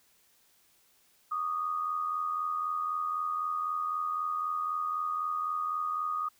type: tone pair together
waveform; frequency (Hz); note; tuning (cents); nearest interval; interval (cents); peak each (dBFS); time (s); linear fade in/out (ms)
sine; 1153.1 / 1237; D6 / D#6; -32 / -10; minor second; 122; -38 / -30; 1.31-6.29; 10
effects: white hiss -66 dBFS RMS until 6.39 s